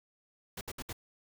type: noise bursts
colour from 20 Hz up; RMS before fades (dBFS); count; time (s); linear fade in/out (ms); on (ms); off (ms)
pink; -40; 4; 0.57-0.929; 5; 41; 65
effects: none